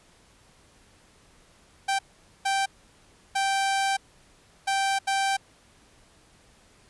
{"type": "tone bursts at uneven times", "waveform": "sawtooth", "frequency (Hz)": 782, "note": "G5", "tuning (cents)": -4, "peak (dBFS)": -19, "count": 5, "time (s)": [[1.88, 1.99], [2.45, 2.66], [3.35, 3.97], [4.67, 4.99], [5.07, 5.37]], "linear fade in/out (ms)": 10, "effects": ["pink hiss -58 dBFS RMS until 6.89 s", "resampled to 24000 Hz"]}